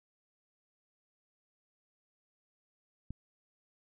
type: click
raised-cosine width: 5 ms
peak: -28 dBFS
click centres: 3.106 s
effects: none